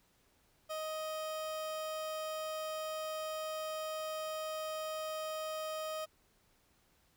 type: tone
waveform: 30% pulse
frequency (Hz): 626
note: D#5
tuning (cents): +10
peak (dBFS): -35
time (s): 0.69-6.06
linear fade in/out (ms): 20
effects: pink hiss -71 dBFS RMS until 7.16 s